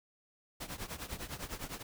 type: noise with tremolo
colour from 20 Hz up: pink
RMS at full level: -39 dBFS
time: 0.6-1.83 s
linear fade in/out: 10 ms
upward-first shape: triangle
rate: 9.9 Hz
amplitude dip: 90%
effects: none